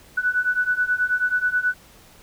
sine beating tone pair, 1480 / 1489.3 Hz, F#6 / F#6, 0 / +11 cents, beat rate 9.3 Hz, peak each -23 / -21 dBFS, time 0.17-1.74 s, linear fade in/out 10 ms, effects pink hiss -50 dBFS RMS until 2.22 s

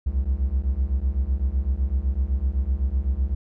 triangle beating tone pair, 61.9 / 69.8 Hz, B1 / C#2, +5 / +13 cents, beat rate 7.9 Hz, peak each -22 / -21 dBFS, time 0.06-3.35 s, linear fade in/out 10 ms, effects none

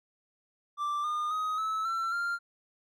triangle tone with pitch steps, 1174.7 / 1215.4 / 1257.6 / 1301.2 / 1346.3 / 1392.9 Hz, D6 / D#6 / D#6 / E6 / E6 / F6, 0 / -41 / +18 / -23 / +36 / -5 cents, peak -27 dBFS, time 0.77-2.39 s, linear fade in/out 50 ms, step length 270 ms, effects none

